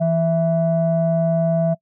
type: tone pair together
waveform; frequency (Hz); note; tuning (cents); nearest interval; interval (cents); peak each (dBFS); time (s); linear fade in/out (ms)
sine; 165 / 660; E3 / E5; +2 / +2; 2 octaves; 2400; -17; 0-1.75; 20
effects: noise-tail reverb RT60 0.1 s tail -25 dB re dry + tanh soft clip ceiling -9 dBFS